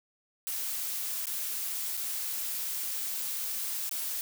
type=noise with dropouts; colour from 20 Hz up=blue; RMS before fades=-34 dBFS; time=0.47-4.21 s; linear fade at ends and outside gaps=0 ms; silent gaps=1.256-1.269 / 1.969-1.974 / 3.893-3.912 s; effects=none